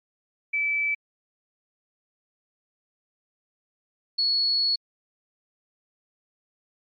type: tone pair in turn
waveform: sine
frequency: 2311 / 4376 Hz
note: D7 / C#8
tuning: -28 / -23 cents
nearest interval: major seventh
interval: 1105 cents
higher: second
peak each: -22 / -20 dBFS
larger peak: second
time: 0.53-0.95 / 4.18-4.76 s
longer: second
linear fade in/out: 10 ms
effects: MP3 48 kbps